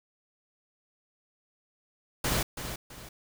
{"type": "noise with echo", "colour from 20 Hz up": "pink", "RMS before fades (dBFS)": -28, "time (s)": [2.24, 2.43], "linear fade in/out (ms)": 5, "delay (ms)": 330, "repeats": 2, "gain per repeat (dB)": -9, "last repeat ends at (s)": 3.09, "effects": []}